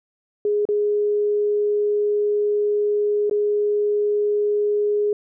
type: tone with dropouts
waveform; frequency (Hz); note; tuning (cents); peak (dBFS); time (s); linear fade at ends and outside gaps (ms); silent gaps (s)
sine; 415.3; G#4; 0; -17; 0.45-5.13; 2; 0.653-0.688 / 3.297-3.311
effects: none